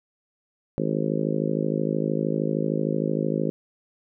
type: harmonic tone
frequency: 53.1 Hz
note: G#1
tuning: 39 cents sharp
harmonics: 3 / 4 / 5 / 6 / 7 / 8 / 9 / 10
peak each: -28 / -29 / -30 / -31 / -31 / -32 / -33 / -33 dBFS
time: 0.78-3.5 s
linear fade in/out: 0 ms
effects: none